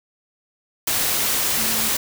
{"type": "tone in noise", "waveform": "sine", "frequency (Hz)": 220, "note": "A3", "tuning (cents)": 0, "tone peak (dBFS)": -32, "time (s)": [1.57, 1.89], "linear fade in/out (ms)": 5, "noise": "white", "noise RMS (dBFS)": -21, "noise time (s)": [0.87, 1.97], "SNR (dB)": -14, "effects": []}